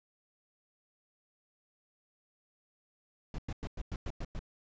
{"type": "noise bursts", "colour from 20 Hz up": "brown", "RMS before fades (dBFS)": -37, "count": 8, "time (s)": [3.34, 4.392], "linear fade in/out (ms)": 2, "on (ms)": 44, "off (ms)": 100, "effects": ["resampled to 16000 Hz"]}